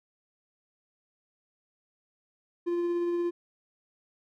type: tone with tremolo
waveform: triangle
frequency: 346.6 Hz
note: F4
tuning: 13 cents flat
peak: -23 dBFS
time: 2.66-3.31 s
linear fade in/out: 20 ms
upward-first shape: triangle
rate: 17 Hz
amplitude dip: 25%
effects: none